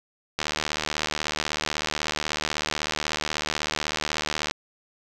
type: click train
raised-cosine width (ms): 0.2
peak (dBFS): -8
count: 315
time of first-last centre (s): 0.39-4.511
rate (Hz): 76.2
effects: none